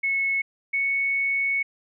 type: tone pair in turn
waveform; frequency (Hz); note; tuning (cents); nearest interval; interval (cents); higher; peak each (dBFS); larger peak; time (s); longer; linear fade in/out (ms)
sine; 2195 / 2215; C#7 / C#7; -18 / -2; unison; 16; second; -21; neither; 0.03-0.42 / 0.73-1.63; second; 10
effects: none